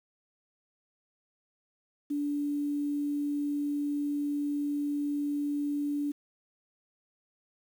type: tone with quantisation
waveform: sine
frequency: 289.8 Hz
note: D4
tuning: 23 cents flat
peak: -28 dBFS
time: 2.1-6.12 s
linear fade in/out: 10 ms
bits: 9
effects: none